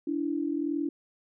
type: tone pair together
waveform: sine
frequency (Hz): 289.6 / 331.2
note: D4 / E4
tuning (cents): -24 / +8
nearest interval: major second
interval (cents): 232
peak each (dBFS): -29 / -31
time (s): 0.07-0.89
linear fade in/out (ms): 5
effects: none